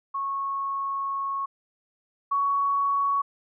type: tone pair in turn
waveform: sine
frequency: 1100 / 1118.6 Hz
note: C#6 / C#6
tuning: -14 / +15 cents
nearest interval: unison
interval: 29 cents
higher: second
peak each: -26 / -21 dBFS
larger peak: second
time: 0.14-1.46 / 2.31-3.22 s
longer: first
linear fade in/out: 10 ms
effects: none